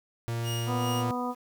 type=tone; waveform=45% pulse; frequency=116.54 Hz; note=A#2; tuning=in tune; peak=-29 dBFS; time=0.28-1.11 s; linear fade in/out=0 ms
type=tone with tremolo; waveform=sawtooth; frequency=2856 Hz; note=F7; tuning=38 cents sharp; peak=-31 dBFS; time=0.43-1.05 s; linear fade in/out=50 ms; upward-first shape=sine; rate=2.5 Hz; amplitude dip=75%
type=harmonic tone; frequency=246.9 Hz; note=B3; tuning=in tune; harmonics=1 / 2 / 3 / 4 / 5; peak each=-32 / -36 / -36 / -35 / -37 dBFS; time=0.66-1.35 s; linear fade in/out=50 ms
effects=9-bit